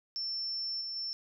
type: tone with level steps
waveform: sine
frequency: 5380 Hz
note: E8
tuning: 34 cents sharp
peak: -33 / -36 / -34 dBFS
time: 0.16-1.13 s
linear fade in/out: 0 ms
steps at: 0.81 / 0.96 s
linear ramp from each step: 2 ms
effects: none